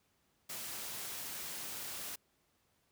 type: noise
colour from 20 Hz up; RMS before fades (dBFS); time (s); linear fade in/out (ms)
white; -43; 0.49-2.16; 10
effects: pink hiss -75 dBFS RMS until 2.91 s + high-pass 60 Hz 12 dB/octave